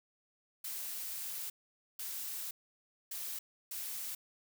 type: noise bursts at uneven times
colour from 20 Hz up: blue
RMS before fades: -41 dBFS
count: 4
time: 0.64-1.5 / 1.99-2.51 / 3.11-3.39 / 3.71-4.15 s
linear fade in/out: 5 ms
effects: none